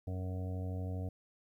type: harmonic tone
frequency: 92.5 Hz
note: F#2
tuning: in tune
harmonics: 1 / 2 / 3 / 5 / 6 / 7 / 8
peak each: -36 / -46 / -47 / -50 / -54 / -52 / -56 dBFS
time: 0.07-1.09 s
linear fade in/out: 5 ms
effects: 12-bit